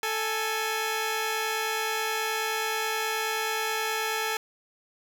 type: tone pair together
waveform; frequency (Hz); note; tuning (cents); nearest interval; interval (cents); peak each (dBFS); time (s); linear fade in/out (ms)
10% pulse; 440 / 830.6; A4 / G#5; 0 / 0; major seventh; 1100; -20 / -24; 0.03-4.37; 2
effects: none